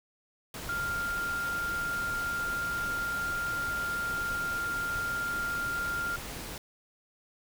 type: tone in noise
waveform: sine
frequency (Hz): 1396.9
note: F6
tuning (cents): 0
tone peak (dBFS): -30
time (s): 0.69-6.16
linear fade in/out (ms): 2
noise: pink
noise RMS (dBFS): -40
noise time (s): 0.54-6.58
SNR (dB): +7
effects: none